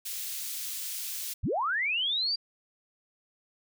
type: high-pass noise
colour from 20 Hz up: white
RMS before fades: -36 dBFS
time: 0.05-1.34 s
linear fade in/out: 10 ms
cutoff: 3100 Hz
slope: 12 dB/octave
type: linear sweep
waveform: sine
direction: up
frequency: 36.82 to 4800 Hz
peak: -26 dBFS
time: 1.43-2.36 s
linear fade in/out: 10 ms
effects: none